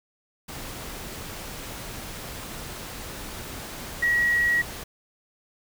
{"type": "tone in noise", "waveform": "sine", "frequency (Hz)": 1912, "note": "A#6", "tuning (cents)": 43, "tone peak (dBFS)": -19, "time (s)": [4.02, 4.62], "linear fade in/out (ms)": 10, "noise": "pink", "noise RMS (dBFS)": -37, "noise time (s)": [0.48, 4.84], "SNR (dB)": 15, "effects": []}